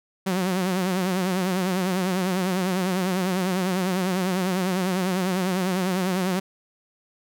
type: tone with vibrato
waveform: sawtooth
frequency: 185 Hz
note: F#3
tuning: in tune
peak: -18 dBFS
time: 0.26-6.4 s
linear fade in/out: 10 ms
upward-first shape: triangle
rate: 10 Hz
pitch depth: 98 cents each way
effects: none